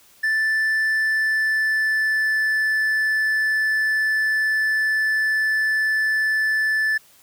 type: tone with pitch glide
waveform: triangle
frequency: 1760 to 1748.9 Hz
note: A6 to A6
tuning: 0 to -11 cents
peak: -16 dBFS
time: 0.23-6.98 s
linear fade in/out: 10 ms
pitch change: -11 cents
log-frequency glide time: 0.86-2.52 s
effects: white hiss -53 dBFS RMS until 7.22 s